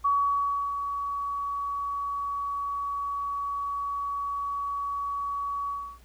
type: tone with ADSR envelope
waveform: sine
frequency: 1130 Hz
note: C#6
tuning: 33 cents sharp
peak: -20 dBFS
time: 0.04-5.99 s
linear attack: 14 ms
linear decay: 670 ms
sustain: -8 dB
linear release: 300 ms
effects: added 60 Hz sine -51 dBFS peak until 6.04 s + pink hiss -60 dBFS RMS until 6.04 s